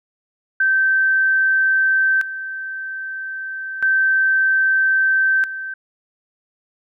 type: tone with tremolo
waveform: sine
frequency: 1552 Hz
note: G6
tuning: 18 cents flat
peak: -13 dBFS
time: 0.6-5.74 s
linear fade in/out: 5 ms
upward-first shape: square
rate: 0.31 Hz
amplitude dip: 75%
effects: none

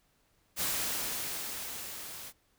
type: noise with level ramp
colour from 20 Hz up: white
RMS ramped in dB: -31 to -45 dBFS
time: 0.56-2.33 s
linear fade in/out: 50 ms
effects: pink hiss -71 dBFS RMS until 2.58 s

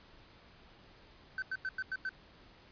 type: tone bursts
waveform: triangle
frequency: 1530 Hz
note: G6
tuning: 42 cents flat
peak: -32 dBFS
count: 6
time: 1.38-2.092 s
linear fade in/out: 2 ms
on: 42 ms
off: 92 ms
effects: pink hiss -59 dBFS RMS until 2.71 s + resampled to 11025 Hz

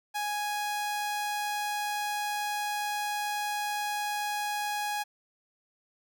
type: tone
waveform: sawtooth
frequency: 830.6 Hz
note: G#5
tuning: in tune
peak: -26 dBFS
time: 0.14-5.04 s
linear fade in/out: 20 ms
effects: none

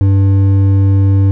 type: tone with hard clipping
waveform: sine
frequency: 97.7 Hz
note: G2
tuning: 5 cents flat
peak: -8 dBFS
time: 0.01-1.31 s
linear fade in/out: 0 ms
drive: 7 dB
effects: none

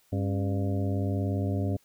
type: harmonic tone with a mistuned harmonic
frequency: 99.2 Hz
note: G2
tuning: 21 cents sharp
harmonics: 1 / 2 / 3 / 4 / 5 / 6 / 7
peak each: -27 / -34 / -33 / -39 / -42 / -39 / -44 dBFS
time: 0.12-1.77 s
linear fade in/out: 10 ms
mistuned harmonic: 3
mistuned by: -130 cents
effects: white hiss -65 dBFS RMS until 1.84 s

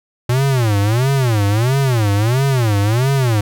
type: tone with vibrato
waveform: square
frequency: 117.8 Hz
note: A#2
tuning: 19 cents sharp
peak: -13 dBFS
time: 0.29-3.41 s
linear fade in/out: 5 ms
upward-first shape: sine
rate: 1.5 Hz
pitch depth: 280 cents each way
effects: none

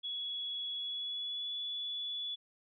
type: tone with pitch glide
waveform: sine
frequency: 3369 to 3428 Hz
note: G#7 to A7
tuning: +24 to -46 cents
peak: -36 dBFS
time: 0.03-2.36 s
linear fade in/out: 20 ms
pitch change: +30 cents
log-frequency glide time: 0.75-1.55 s
effects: none

